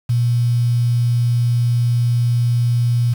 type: tone with quantisation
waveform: sine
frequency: 120 Hz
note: B2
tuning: 49 cents flat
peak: -13 dBFS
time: 0.09-3.14 s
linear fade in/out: 10 ms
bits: 6
effects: none